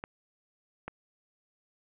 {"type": "clicks", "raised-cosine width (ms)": 0.5, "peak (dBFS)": -22, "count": 2, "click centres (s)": [0.039, 0.88], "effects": ["resampled to 8000 Hz", "8-bit"]}